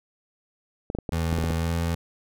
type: clicks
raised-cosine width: 2 ms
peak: -15 dBFS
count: 8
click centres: 0.901 / 0.95 / 0.987 / 1.092 / 1.328 / 1.385 / 1.441 / 1.505 s
type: tone with pitch glide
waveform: 25% pulse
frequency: 82.41 to 83.85 Hz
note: E2 to E2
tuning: 0 to +30 cents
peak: -20 dBFS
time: 1.12-1.95 s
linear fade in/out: 5 ms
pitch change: +30 cents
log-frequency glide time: 1.6-1.73 s
effects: none